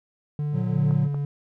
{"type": "tone with pitch glide", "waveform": "triangle", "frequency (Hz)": [147.8, 143.01], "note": ["D3", "D3"], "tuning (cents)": [11, -46], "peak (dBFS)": -22, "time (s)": [0.39, 1.25], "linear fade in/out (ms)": 2, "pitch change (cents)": -57, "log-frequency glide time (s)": [0.96, 1.05]}
{"type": "chord", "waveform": "triangle", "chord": "Bb augmented", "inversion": "none", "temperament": "just", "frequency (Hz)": [116.54, 145.68, 182.1], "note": ["Bb2", "D3", "F#3"], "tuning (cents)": [0, -14, -27], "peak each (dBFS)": -24, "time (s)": [0.52, 1.09], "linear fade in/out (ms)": 50}
{"type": "clicks", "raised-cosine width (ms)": 1, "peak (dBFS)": -24, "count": 2, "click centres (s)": [0.909, 1.145]}
{"effects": []}